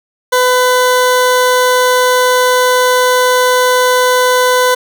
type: tone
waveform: 20% pulse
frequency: 502 Hz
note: B4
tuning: 28 cents sharp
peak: -3 dBFS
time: 0.32-4.75 s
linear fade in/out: 10 ms
effects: none